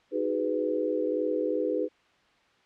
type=chord; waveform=sine; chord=G# minor seventh; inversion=second; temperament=just; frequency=311.5 / 373.8 / 415.3 / 498.4 Hz; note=D#4 / F#4 / G#4 / B4; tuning=+2 / +18 / 0 / +16 cents; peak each=-31 / -34 / -31 / -29 dBFS; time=0.11-1.89 s; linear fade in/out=50 ms; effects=white hiss -63 dBFS RMS until 2.65 s + low-pass 3000 Hz 12 dB/octave